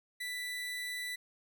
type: tone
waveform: 30% pulse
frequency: 1979 Hz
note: B6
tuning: 3 cents sharp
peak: -34 dBFS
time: 0.2-1.16 s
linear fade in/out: 10 ms
effects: none